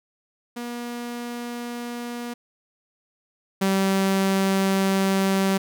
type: tone pair in turn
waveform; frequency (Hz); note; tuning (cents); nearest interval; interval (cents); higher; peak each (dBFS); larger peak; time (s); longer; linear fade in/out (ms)
sawtooth; 239.7 / 193.3; A#3 / G3; +48 / -24; major third; 372; first; -26 / -15; second; 0.56-2.34 / 3.61-5.58; second; 10
effects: none